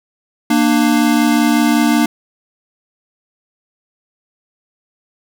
square tone pair together, 233.1 / 298.5 Hz, A#3 / D4, 0 / +28 cents, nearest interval major third, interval 428 cents, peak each -14 dBFS, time 0.5-2.06 s, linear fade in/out 5 ms, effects 7-bit

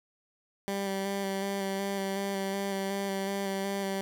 15% pulse tone with vibrato, 196 Hz, G3, in tune, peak -24 dBFS, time 0.68-4.01 s, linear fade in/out 0 ms, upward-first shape square, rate 2.7 Hz, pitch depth 16 cents each way, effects none

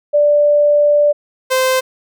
sine / sawtooth tone pair in turn, 587.3 / 518.4 Hz, D5 / C5, 0 / -16 cents, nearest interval major second, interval 216 cents, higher first, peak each -8 dBFS, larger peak neither, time 0.13-1.13 / 1.5-1.81 s, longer first, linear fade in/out 20 ms, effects none

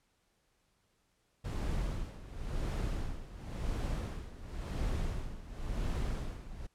brown noise with tremolo, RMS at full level -33 dBFS, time 1.44-6.67 s, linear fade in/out 10 ms, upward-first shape sine, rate 0.94 Hz, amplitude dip 80%, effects pink hiss -75 dBFS RMS until 6.74 s + low-pass 11000 Hz 12 dB/octave

